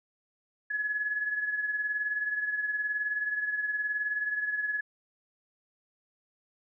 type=beating tone pair; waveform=sine; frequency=1693 / 1712 Hz; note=G#6 / A6; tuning=+33 / -48 cents; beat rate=19 Hz; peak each=-29 / -37 dBFS; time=0.7-4.81 s; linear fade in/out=10 ms; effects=none